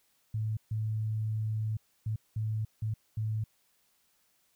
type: tone bursts at uneven times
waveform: sine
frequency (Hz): 109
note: A2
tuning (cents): -16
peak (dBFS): -29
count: 6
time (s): 0.34-0.57 / 0.71-1.77 / 2.06-2.16 / 2.36-2.65 / 2.82-2.94 / 3.17-3.44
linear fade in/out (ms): 5
effects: white hiss -71 dBFS RMS until 4.55 s